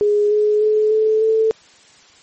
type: tone with pitch steps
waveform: sine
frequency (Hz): 415.3 / 421.8 / 428.5 / 435.2 / 442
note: G#4 / G#4 / A4 / A4 / A4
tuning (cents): 0 / +27 / -46 / -19 / +8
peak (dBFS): -12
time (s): 0.01-1.51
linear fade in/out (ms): 0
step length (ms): 300
effects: white hiss -48 dBFS RMS until 2.22 s + MP3 32 kbps